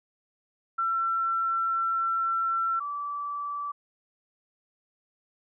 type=tone pair in turn; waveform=sine; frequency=1348 / 1157.9 Hz; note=E6 / D6; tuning=+38 / -25 cents; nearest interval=minor third; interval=263 cents; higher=first; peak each=-24 / -30 dBFS; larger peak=first; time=0.78-2.8 / 2.8-3.72 s; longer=first; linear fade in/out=10 ms; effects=none